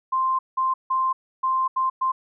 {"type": "tone bursts at uneven times", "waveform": "sine", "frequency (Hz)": 1046.5, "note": "C6", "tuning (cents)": 0, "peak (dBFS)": -19, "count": 6, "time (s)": [[0.12, 0.39], [0.57, 0.74], [0.9, 1.13], [1.43, 1.68], [1.76, 1.9], [2.01, 2.12]], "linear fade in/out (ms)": 10, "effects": []}